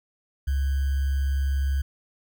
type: tone with sample-and-hold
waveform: sine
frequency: 68.5 Hz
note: C#2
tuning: 20 cents flat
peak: -21 dBFS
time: 0.47-1.82 s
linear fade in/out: 10 ms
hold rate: 1575 Hz
effects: none